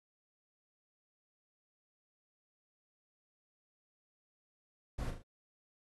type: noise with echo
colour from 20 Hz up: brown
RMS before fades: -38 dBFS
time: 4.98-5.11 s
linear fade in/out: 10 ms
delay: 38 ms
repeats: 3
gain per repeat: -6 dB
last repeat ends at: 5.224 s
effects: AAC 32 kbps